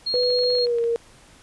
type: tone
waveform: sine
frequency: 4273 Hz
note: C8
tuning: 36 cents sharp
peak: -22 dBFS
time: 0.06-0.66 s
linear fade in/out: 10 ms
type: tone with pitch glide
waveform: sine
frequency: 496.7 to 466.1 Hz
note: B4 to A#4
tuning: +10 to 0 cents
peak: -19 dBFS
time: 0.14-0.96 s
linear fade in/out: 0 ms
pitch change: -110 cents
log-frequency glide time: 0.56-0.8 s
type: clicks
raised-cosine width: 0.3 ms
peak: -27 dBFS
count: 11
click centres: 0.154 / 0.233 / 0.304 / 0.389 / 0.436 / 0.504 / 0.553 / 0.585 / 0.669 / 0.785 / 0.84 s
effects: pink hiss -51 dBFS RMS until 1.42 s + resampled to 24000 Hz